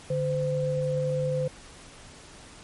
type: tone pair together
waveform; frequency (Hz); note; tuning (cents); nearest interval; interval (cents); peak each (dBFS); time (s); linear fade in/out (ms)
sine; 146.83 / 512.8; D3 / C5; 0 / -35; octave + minor seventh; 2165; -28 / -26; 0.1-1.48; 5
effects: pink hiss -48 dBFS RMS until 2.63 s + MP3 48 kbps